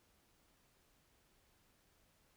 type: silence
effects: pink hiss -73 dBFS RMS until 2.36 s